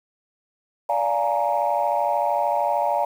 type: chord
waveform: sine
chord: Bb dominant seventh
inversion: first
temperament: just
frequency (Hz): 582.7 / 699.2 / 839.1 / 932.3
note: D5 / F5 / Ab5 / Bb5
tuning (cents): -14 / +2 / +18 / 0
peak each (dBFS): -24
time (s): 0.89-3.05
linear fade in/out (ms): 5
effects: tanh soft clip ceiling -11 dBFS + 8-bit